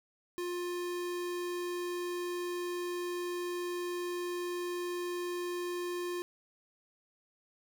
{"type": "tone", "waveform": "square", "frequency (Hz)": 353.2, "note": "F4", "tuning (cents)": 20, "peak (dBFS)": -35, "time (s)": [0.38, 6.22], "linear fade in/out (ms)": 0, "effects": []}